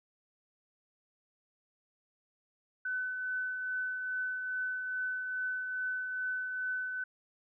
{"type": "tone with tremolo", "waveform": "sine", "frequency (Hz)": 1508, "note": "F#6", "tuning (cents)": 32, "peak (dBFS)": -31, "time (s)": [2.85, 7.04], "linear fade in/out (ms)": 5, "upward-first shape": "triangle", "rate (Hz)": 2.4, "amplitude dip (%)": 40, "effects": []}